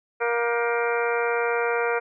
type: harmonic tone with a mistuned harmonic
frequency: 235.8 Hz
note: A#3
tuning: 20 cents sharp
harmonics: 2 / 3 / 4 / 5 / 6 / 7 / 8 / 9 / 10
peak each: -24 / -31 / -31 / -34 / -29 / -35 / -36 / -37 / -33 dBFS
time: 0.2-2 s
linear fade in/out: 20 ms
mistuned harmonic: 7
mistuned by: -90 cents
effects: none

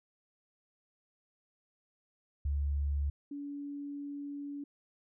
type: tone pair in turn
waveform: sine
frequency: 71.4 / 285.6 Hz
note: D2 / D4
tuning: -48 / -48 cents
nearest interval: 2 octaves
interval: 2400 cents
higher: second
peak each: -29 / -38 dBFS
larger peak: first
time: 2.45-3.1 / 3.31-4.64 s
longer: second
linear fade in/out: 5 ms
effects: none

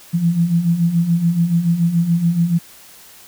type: beating tone pair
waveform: sine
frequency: 164.81 / 171.81 Hz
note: E3 / F3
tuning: 0 / -28 cents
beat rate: 7 Hz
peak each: -20 / -14 dBFS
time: 0.13-2.59 s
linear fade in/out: 20 ms
effects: white hiss -43 dBFS RMS until 3.27 s

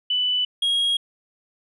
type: tone pair in turn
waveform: sine / triangle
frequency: 2985 / 3282 Hz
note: F#7 / G#7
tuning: +15 / -21 cents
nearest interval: major second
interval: 164 cents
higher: second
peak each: -19 / -17 dBFS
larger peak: second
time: 0.1-0.45 / 0.62-0.97 s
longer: neither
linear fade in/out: 5 ms
effects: resampled to 24000 Hz

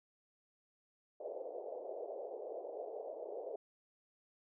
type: band-pass noise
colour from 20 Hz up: pink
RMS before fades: -45 dBFS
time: 1.2-3.56 s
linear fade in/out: 5 ms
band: 410 to 680 Hz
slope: 48 dB/octave
effects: none

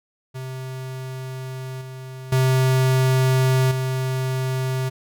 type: tone with level steps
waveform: square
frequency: 130.4 Hz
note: C3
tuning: 5 cents flat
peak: -30 / -34 / -16 / -22 dBFS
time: 0.34-4.9 s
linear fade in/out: 20 ms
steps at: 1.81 / 2.32 / 3.71 s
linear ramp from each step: 5 ms
effects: none

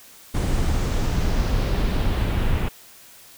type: noise with low-pass filter sweep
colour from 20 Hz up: brown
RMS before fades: -21 dBFS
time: 0.34-2.69 s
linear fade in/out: 10 ms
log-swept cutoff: 9700 to 2700 Hz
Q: 1.5
effects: white hiss -47 dBFS RMS until 3.37 s

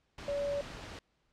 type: tone in noise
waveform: sine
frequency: 570 Hz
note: C#5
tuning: 48 cents sharp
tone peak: -31 dBFS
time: 0.28-0.61 s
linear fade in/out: 2 ms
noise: pink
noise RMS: -45 dBFS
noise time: 0.18-0.99 s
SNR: +11 dB
effects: pink hiss -75 dBFS RMS until 1.32 s + low-pass 5000 Hz 12 dB/octave

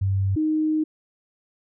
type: tone pair in turn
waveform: sine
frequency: 97.1 / 310.6 Hz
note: G2 / D#4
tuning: -16 / -3 cents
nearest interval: octave + minor sixth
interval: 2013 cents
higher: second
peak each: -19 dBFS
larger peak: neither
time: 0.01-0.36 / 0.36-0.84 s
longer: second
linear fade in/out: 10 ms
effects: none

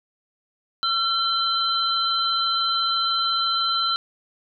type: tone cluster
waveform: sine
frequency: 1357 / 3121 / 4043 Hz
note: E6 / G7 / B7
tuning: +50 / -8 / +40 cents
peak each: -23 / -29 / -23 dBFS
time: 0.83-3.96 s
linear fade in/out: 0 ms
effects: none

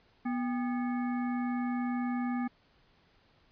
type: harmonic tone with a mistuned harmonic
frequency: 244.5 Hz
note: B3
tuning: 17 cents flat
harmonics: 1 / 3 / 5 / 7 / 9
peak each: -30 / -40 / -44 / -47 / -49 dBFS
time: 0.25-2.48 s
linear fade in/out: 10 ms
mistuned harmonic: 3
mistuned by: +140 cents
effects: pink hiss -66 dBFS RMS until 3.51 s + resampled to 11025 Hz

